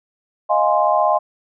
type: chord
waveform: sine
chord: F minor seventh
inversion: third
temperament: equal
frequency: 622.3 / 698.5 / 830.6 / 1046.5 Hz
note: Eb5 / F5 / Ab5 / C6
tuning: 0 / 0 / 0 / 0 cents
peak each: -18 / -19 / -19 / -19 dBFS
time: 0.49-1.19 s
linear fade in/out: 20 ms
effects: none